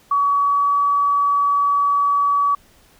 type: tone with pitch glide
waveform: sine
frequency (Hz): 1133 to 1140.2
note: C#6 to C#6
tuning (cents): +37 to +48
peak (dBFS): -14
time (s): 0.11-2.55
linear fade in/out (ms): 5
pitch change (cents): +11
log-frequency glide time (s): 0.37-0.8
effects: pink hiss -53 dBFS RMS until 2.99 s